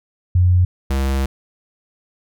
sine / square tone pair in turn, 89.9 / 67.35 Hz, F#2 / C#2, -49 / -49 cents, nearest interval perfect fourth, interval 500 cents, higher first, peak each -10 / -17 dBFS, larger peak first, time 0.35-0.65 / 0.9-1.26 s, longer second, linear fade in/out 5 ms, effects none

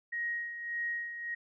sine tone with tremolo, 1883 Hz, A#6, 17 cents sharp, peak -31 dBFS, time 0.12-1.35 s, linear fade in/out 10 ms, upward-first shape sine, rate 1.7 Hz, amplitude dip 60%, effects none

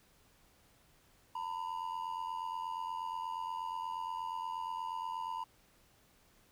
triangle ring-modulated tone, 954 Hz, A#5, 40 cents sharp, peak -32 dBFS, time 1.35-5.44 s, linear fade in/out 5 ms, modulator 44.2 Hz, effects pink hiss -67 dBFS RMS until 6.51 s

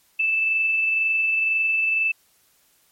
sine tone with amplitude modulation, 2637 Hz, E7, in tune, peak -17 dBFS, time 0.19-2.12 s, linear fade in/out 10 ms, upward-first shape sine, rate 22 Hz, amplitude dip 25%, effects white hiss -61 dBFS RMS until 2.91 s + MP3 64 kbps

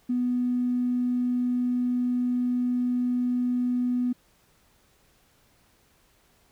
triangle tone with tanh clipping, 246.9 Hz, B3, in tune, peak -22 dBFS, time 0.09-4.13 s, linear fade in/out 10 ms, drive 2 dB, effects pink hiss -63 dBFS RMS until 6.51 s

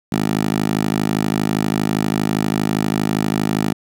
10% pulse tone with high-pass filter, 52.5 Hz, G#1, 19 cents sharp, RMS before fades -19 dBFS, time 0.12-3.73 s, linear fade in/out 5 ms, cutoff 190 Hz, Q 1.5, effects none

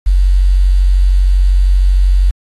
sine tone with quantisation, 46.41 Hz, F#1, 6 cents sharp, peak -6 dBFS, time 0.06-2.31 s, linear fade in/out 10 ms, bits 6, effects AAC 32 kbps

